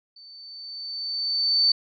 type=tone with level ramp; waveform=sine; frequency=4538 Hz; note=C#8; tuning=40 cents sharp; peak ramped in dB=-45 to -15 dBFS; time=0.16-1.72 s; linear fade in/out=5 ms; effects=none